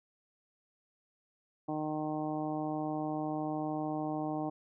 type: harmonic tone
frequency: 153.5 Hz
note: D#3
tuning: 23 cents flat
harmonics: 1 / 2 / 3 / 4 / 5 / 6 / 7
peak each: -42 / -35 / -46 / -41 / -39 / -47 / -48 dBFS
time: 1.68-4.5 s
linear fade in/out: 10 ms
effects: none